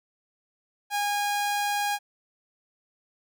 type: tone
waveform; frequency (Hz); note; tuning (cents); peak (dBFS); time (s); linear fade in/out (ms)
sawtooth; 819; G#5; -24; -21; 0.9-1.99; 50
effects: none